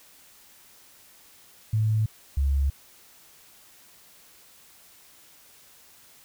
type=tone pair in turn; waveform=sine; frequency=108.9 / 69.12 Hz; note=A2 / C#2; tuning=-17 / -4 cents; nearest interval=minor sixth; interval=787 cents; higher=first; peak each=-20 dBFS; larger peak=neither; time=1.73-2.06 / 2.37-2.7 s; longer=neither; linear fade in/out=5 ms; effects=white hiss -54 dBFS RMS until 6.24 s